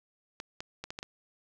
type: clicks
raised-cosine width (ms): 0.2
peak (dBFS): -21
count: 6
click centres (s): 0.401 / 0.605 / 0.84 / 0.905 / 0.989 / 1.029
effects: none